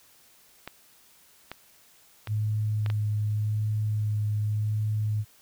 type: clicks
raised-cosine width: 0.3 ms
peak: -20 dBFS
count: 5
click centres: 0.676 / 1.516 / 2.273 / 2.862 / 2.901 s
type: tone with vibrato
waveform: sine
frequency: 106.3 Hz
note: G#2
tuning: 41 cents sharp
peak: -24 dBFS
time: 2.27-5.25 s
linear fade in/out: 50 ms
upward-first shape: sine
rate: 0.86 Hz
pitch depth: 14 cents each way
effects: white hiss -58 dBFS RMS until 5.41 s